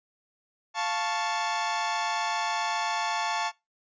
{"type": "chord", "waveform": "sawtooth", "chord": "F augmented", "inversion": "none", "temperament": "equal", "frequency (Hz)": [698.5, 880, 1108.7], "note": ["F5", "A5", "C#6"], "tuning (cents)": [0, 0, 0], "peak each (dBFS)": [-30, -25, -29], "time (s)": [0.74, 3.52], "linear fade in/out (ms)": 50, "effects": ["noise-tail reverb RT60 0.2 s tail -21 dB re dry", "resampled to 16000 Hz"]}